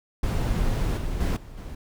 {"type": "noise with level steps", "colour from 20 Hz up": "brown", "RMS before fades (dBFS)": [-24, -29, -23, -41, -36], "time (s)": [0.23, 1.75], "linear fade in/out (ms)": 5, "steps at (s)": [0.97, 1.2, 1.36, 1.57], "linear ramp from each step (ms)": 10, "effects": []}